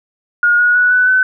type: tone with pitch steps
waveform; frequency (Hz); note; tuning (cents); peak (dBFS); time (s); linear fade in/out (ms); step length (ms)
sine; 1432 / 1452 / 1472.3 / 1492.8 / 1513.6; F6 / F#6 / F#6 / F#6 / F#6; +43 / -33 / -9 / +15 / +39; -8; 0.43-1.23; 2; 160
effects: none